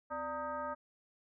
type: tone with frequency modulation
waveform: sine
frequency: 920 Hz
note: A#5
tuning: 23 cents flat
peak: -36 dBFS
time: 0.1-0.75 s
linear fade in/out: 20 ms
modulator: 331 Hz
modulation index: 1.5
effects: none